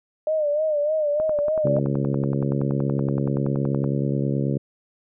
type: tone with vibrato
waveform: sine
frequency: 605 Hz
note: D#5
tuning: 49 cents flat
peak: -19 dBFS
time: 0.27-1.79 s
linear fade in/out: 2 ms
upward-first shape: sine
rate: 3.3 Hz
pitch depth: 75 cents each way
type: click train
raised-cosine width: 1 ms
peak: -19 dBFS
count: 29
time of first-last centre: 1.2-3.842 s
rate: 10.6 Hz
type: harmonic tone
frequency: 69.3 Hz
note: C#2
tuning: in tune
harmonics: 2 / 3 / 4 / 5 / 6 / 7 / 8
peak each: -23 / -27 / -29 / -31 / -33 / -34 / -35 dBFS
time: 1.64-4.58 s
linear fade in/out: 10 ms
effects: none